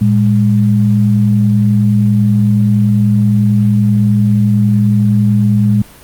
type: tone pair together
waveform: sine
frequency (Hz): 113.9 / 204.5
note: A#2 / G#3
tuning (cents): -40 / -26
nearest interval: minor seventh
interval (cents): 1014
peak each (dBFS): -10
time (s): 0.01-5.82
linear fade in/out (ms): 5
effects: pink hiss -38 dBFS RMS until 6.03 s + Opus 32 kbps